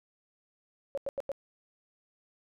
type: tone bursts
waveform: sine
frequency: 554.4 Hz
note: C#5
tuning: in tune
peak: -30 dBFS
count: 4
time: 0.95-1.317 s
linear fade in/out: 0 ms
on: 25 ms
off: 89 ms
effects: none